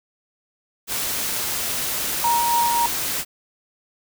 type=noise; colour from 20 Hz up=white; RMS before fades=-25 dBFS; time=0.87-3.25 s; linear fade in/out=50 ms
type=tone with tremolo; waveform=sine; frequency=942 Hz; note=A#5; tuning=18 cents sharp; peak=-16 dBFS; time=2.24-2.86 s; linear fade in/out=2 ms; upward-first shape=sine; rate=3.6 Hz; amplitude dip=30%
effects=none